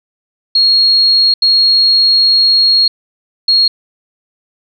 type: tone bursts at uneven times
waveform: sine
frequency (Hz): 4289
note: C8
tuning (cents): +42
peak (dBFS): -6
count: 3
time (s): 0.55-1.34 / 1.42-2.88 / 3.48-3.68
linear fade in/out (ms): 5
effects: none